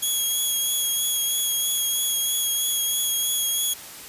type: tone with vibrato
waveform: 5% pulse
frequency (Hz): 3322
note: G#7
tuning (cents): 0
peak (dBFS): -14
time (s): 0.02-3.74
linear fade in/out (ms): 10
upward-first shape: triangle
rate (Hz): 3.1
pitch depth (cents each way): 23
effects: white hiss -40 dBFS RMS until 4.08 s + resampled to 32000 Hz